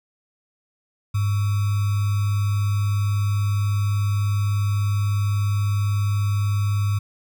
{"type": "tone with sample-and-hold", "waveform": "sine", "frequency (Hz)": 101.8, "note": "G#2", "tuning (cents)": -34, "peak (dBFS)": -18, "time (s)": [1.14, 6.99], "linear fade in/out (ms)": 10, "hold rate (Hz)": 1225, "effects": []}